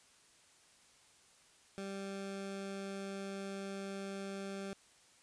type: tone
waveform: 20% pulse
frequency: 196 Hz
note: G3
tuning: in tune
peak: -36 dBFS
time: 1.78-4.73 s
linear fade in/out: 0 ms
effects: white hiss -65 dBFS RMS until 5.22 s + resampled to 22050 Hz